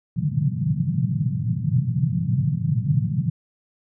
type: band-pass noise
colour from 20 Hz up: white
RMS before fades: -22 dBFS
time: 0.16-3.3 s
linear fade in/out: 10 ms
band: 110 to 170 Hz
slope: 48 dB/octave
effects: none